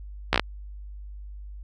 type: slowing click train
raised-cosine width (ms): 0.3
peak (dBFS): -3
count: 5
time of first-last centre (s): 0.33-0.396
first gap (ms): 14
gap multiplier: 1.11
effects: added 50 Hz sine -37 dBFS peak until 1.63 s + AAC 48 kbps